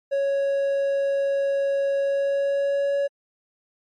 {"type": "tone with pitch glide", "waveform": "triangle", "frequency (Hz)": [554.4, 561.8], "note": ["C#5", "C#5"], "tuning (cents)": [0, 23], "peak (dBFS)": -18, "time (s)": [0.11, 3.08], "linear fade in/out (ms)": 20, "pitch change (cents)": 23, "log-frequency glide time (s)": [2, 2.97], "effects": ["MP3 48 kbps"]}